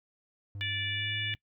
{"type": "tone with pitch glide", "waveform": "triangle", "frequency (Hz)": [100, 105.95], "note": ["G2", "G#2"], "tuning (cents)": [35, 35], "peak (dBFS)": -36, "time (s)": [0.55, 1.35], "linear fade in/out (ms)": 0, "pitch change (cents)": 100, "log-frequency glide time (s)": [0.89, 1.16]}
{"type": "harmonic tone", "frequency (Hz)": 583, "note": "D5", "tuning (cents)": -13, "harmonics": [3, 4, 5, 6], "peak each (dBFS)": [-37, -37, -37, -37], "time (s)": [0.61, 1.34], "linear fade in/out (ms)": 0}
{"effects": ["noise-tail reverb RT60 0.1 s tail -22 dB re dry"]}